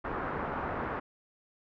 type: low-pass noise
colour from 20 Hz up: white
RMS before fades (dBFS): -35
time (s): 0.04-1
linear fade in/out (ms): 10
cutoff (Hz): 1400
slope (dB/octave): 24
effects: none